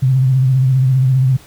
sine tone with vibrato, 130.81 Hz, C3, in tune, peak -9 dBFS, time 0.02-1.37 s, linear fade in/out 10 ms, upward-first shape triangle, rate 15 Hz, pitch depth 66 cents each way, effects pink hiss -43 dBFS RMS until 1.46 s

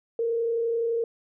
sine tone with frequency modulation, 462.4 Hz, A#4, 14 cents flat, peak -23 dBFS, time 0.19-1.04 s, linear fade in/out 2 ms, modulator 31.7 Hz, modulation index 0.32, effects none

